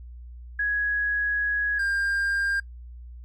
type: tone pair in turn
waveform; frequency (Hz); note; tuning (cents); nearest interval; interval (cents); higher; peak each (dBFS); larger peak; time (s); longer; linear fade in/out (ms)
sine / triangle; 1667 / 1601.1; G#6 / G6; +6 / +36; minor second; 70; first; -22 / -21; second; 0.59-1.79 / 1.79-2.6; first; 5
effects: noise-tail reverb RT60 0.1 s tail -21 dB re dry + added 60 Hz sine -39 dBFS peak until 3.24 s